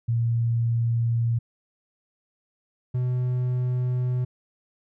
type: tone pair in turn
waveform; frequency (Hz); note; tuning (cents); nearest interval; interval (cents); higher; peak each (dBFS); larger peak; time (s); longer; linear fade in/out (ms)
sine / triangle; 116.54 / 125.27; A#2 / B2; 0 / +25; minor second; 125; second; -20; neither; 0.08-1.39 / 2.94-4.25; neither; 10
effects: none